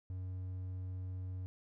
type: tone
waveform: triangle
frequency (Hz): 92.5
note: F#2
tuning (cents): 0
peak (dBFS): -37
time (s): 0.1-1.46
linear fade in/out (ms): 0
effects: none